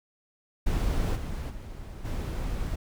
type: noise with level steps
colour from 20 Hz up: brown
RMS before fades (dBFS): -26 / -33 / -40 / -31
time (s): 0.66-2.76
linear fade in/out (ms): 10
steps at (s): 1.15 / 1.49 / 2.04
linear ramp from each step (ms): 20
effects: none